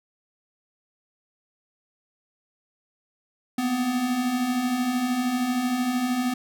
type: beating tone pair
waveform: square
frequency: 238.3 / 251.3 Hz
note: A#3 / B3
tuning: +38 / +30 cents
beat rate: 13 Hz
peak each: -32 / -24 dBFS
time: 3.58-6.34 s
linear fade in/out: 5 ms
effects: none